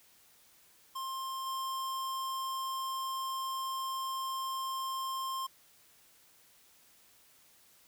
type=tone with level steps; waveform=square; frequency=1058 Hz; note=C6; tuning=19 cents sharp; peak=-37 / -35 dBFS; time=0.95-5.47 s; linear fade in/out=10 ms; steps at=1.46 s; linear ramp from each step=10 ms; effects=white hiss -63 dBFS RMS until 7.87 s